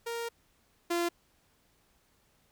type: tone pair in turn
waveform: sawtooth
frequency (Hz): 466.2 / 343.9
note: A#4 / F4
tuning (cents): 0 / -27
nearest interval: perfect fourth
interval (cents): 527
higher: first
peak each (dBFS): -30 / -24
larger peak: second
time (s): 0.06-0.29 / 0.9-1.09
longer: first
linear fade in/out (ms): 10
effects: pink hiss -69 dBFS RMS until 2.51 s